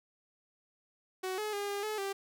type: tone with pitch steps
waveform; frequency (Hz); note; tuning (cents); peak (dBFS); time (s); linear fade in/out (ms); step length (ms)
sawtooth; 373.7 / 425.3 / 406 / 403.8 / 428.7 / 393.3; F#4 / G#4 / G#4 / G#4 / A4 / G4; +17 / +41 / -39 / -49 / -45 / +6; -30; 1.23-2.13; 10; 150
effects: none